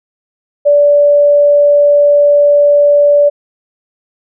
sine tone, 580 Hz, D5, 22 cents flat, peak -4 dBFS, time 0.65-3.3 s, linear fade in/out 20 ms, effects none

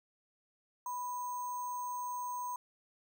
sine tone with sample-and-hold, 987.8 Hz, B5, in tune, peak -36 dBFS, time 0.86-2.56 s, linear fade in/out 2 ms, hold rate 7350 Hz, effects none

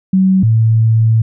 sine tone pair in turn, 189.2 / 112.05 Hz, F#3 / A2, +39 / +32 cents, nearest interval major sixth, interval 907 cents, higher first, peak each -7 dBFS, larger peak neither, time 0.13-0.43 / 0.43-1.22 s, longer second, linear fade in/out 5 ms, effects none

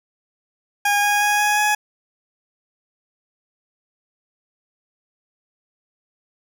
20% pulse tone with pitch steps, 817 / 822.7 / 828.4 / 834.2 / 840 Hz, G#5 / G#5 / G#5 / G#5 / G#5, -29 / -17 / -5 / +7 / +19 cents, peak -11 dBFS, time 0.85-1.75 s, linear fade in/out 5 ms, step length 180 ms, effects none

